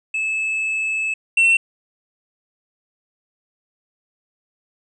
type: tone pair in turn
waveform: triangle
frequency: 2607 / 2703 Hz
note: E7 / E7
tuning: -20 / +43 cents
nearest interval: minor second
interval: 63 cents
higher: second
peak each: -18 / -10 dBFS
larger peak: second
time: 0.14-1.14 / 1.37-1.57 s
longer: first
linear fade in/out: 5 ms
effects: resampled to 24000 Hz